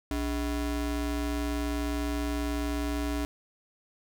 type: ring-modulated tone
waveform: square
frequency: 174.61 Hz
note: F3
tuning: in tune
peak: -26 dBFS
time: 0.11-3.25 s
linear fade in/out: 0 ms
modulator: 114 Hz
effects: none